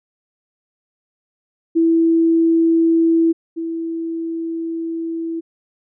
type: tone pair in turn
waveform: sine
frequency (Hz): 329.6 / 329.6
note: E4 / E4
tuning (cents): 0 / 0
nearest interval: unison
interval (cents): 0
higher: neither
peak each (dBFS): -11 / -21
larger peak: first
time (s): 1.75-3.33 / 3.56-5.41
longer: second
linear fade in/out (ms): 20
effects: none